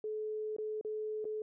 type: tone with dropouts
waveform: sine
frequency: 430 Hz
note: A4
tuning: 40 cents flat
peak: -35 dBFS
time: 0.04-1.42 s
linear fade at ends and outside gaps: 2 ms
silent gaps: 0.565-0.584 / 0.812-0.848 / 1.244-1.252 s
effects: none